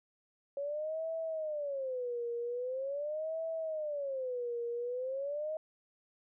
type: tone with vibrato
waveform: sine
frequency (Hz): 554.4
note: C#5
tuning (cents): 0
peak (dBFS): -34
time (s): 0.57-5.57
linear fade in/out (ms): 2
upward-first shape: sine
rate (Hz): 0.43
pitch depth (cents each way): 280
effects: none